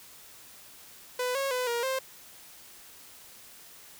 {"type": "tone with pitch steps", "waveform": "sawtooth", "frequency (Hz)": [499.1, 547, 502, 472.7, 527], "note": ["B4", "C#5", "B4", "A#4", "C5"], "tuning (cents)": [18, -23, 28, 24, 12], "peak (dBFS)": -24, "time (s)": [1.19, 1.99], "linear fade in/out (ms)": 5, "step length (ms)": 160, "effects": ["white hiss -51 dBFS RMS until 3.99 s"]}